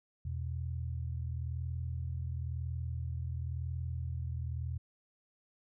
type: tone pair together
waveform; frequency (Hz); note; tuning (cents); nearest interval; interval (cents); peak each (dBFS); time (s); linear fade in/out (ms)
sine; 82.23 / 123.2; E2 / B2; -4 / -4; perfect fifth; 700; -36 / -39; 0.25-4.78; 5
effects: none